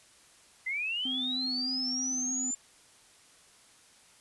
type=linear sweep; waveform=sine; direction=up; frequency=2012 to 7220 Hz; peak=-30 dBFS; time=0.66-2.55 s; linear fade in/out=10 ms
type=tone with vibrato; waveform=triangle; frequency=255.9 Hz; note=C4; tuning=38 cents flat; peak=-34 dBFS; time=1.05-2.51 s; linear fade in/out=5 ms; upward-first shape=square; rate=3.2 Hz; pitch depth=18 cents each way
effects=white hiss -59 dBFS RMS until 4.2 s + resampled to 24000 Hz